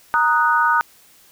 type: chord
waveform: sine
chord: D# minor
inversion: second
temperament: equal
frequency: 932.3 / 1244.5 / 1480 Hz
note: A#5 / D#6 / F#6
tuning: 0 / 0 / 0 cents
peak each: -18 dBFS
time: 0.14-0.81 s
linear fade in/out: 0 ms
effects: white hiss -51 dBFS RMS until 1.31 s